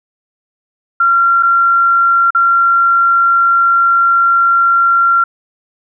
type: tone with dropouts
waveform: sine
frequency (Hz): 1374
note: F6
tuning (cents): -29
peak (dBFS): -7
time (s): 1-5.24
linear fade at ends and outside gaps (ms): 5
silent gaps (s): 1.427-1.431 / 2.306-2.348
effects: none